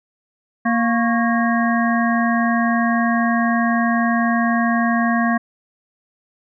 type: harmonic tone with a mistuned harmonic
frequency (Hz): 233.1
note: A#3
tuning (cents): 0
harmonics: 1 / 3 / 5 / 7 / 8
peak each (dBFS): -17 / -22 / -24 / -25 / -26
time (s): 0.65-5.38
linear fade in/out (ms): 10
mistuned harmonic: 5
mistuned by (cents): -93
effects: none